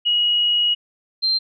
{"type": "tone pair in turn", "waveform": "sine", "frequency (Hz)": [2900, 4152], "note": ["F#7", "C8"], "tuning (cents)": [-35, -14], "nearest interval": "tritone", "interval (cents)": 621, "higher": "second", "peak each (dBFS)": [-15, -16], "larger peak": "first", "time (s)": [[0.05, 0.75], [1.22, 1.39]], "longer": "first", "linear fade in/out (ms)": 20, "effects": []}